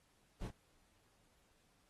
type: noise with echo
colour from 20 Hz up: brown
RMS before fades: -42 dBFS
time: 0.41-0.48 s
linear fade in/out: 5 ms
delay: 27 ms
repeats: 1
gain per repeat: -5 dB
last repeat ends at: 0.507 s
effects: pink hiss -74 dBFS RMS until 1.89 s + AAC 32 kbps